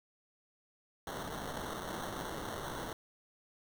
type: noise with sample-and-hold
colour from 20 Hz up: blue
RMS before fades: -41 dBFS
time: 1.07-2.93 s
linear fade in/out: 2 ms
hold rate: 2450 Hz
effects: none